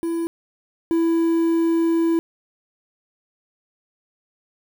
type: tone pair in turn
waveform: triangle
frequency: 334 / 331.7 Hz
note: E4 / E4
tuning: +23 / +11 cents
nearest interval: unison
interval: 12 cents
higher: first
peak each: -19 / -14 dBFS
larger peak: second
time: 0.03-0.27 / 0.91-2.19 s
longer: second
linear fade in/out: 0 ms
effects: 7-bit